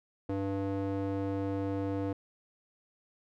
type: tone with band-pass filter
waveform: square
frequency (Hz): 98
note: G2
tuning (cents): 0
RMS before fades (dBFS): -33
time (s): 0.29-2.13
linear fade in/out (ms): 5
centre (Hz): 390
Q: 1.4
effects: none